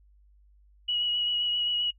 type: tone with vibrato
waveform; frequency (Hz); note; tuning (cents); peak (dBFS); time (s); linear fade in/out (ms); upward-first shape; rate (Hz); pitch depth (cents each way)
sine; 2917; F#7; -25; -25; 0.88-1.91; 10; sine; 7.6; 16
effects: noise-tail reverb RT60 0.1 s tail -22 dB re dry + added 50 Hz sine -56 dBFS peak until 1.98 s